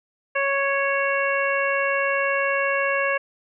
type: harmonic tone with a mistuned harmonic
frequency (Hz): 554.4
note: C#5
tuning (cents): 0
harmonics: 1 / 2 / 3 / 4 / 5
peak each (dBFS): -24 / -27 / -25 / -28 / -29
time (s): 0.35-3.18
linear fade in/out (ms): 10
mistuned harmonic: 5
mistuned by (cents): -24
effects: none